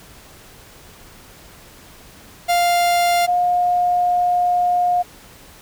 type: tone pair in turn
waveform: 45% pulse / sine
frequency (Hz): 698.5 / 712.8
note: F5 / F5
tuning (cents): 0 / +35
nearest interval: unison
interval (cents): 35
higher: second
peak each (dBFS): -14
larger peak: neither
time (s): 2.48-3.27 / 3.27-5.03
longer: second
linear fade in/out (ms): 20
effects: pink hiss -44 dBFS RMS until 5.61 s